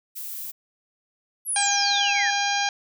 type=noise; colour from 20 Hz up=violet; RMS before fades=-34 dBFS; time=0.15-0.52 s; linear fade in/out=20 ms
type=exponential sweep; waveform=sine; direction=down; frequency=11750 to 1524 Hz; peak=-23 dBFS; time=1.45-2.34 s; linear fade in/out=50 ms
type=harmonic tone; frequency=806 Hz; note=G5; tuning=48 cents sharp; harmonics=1 / 2 / 3 / 4 / 5 / 6 / 7 / 8; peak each=-25 / -28 / -30 / -31 / -32 / -33 / -33 / -34 dBFS; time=1.56-2.69 s; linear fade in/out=2 ms
effects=none